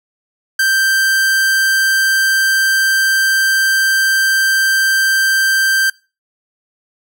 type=tone; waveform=45% pulse; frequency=1568 Hz; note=G6; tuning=in tune; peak=-11 dBFS; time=0.59-5.9 s; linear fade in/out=5 ms; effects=noise-tail reverb RT60 0.3 s tail -22 dB re dry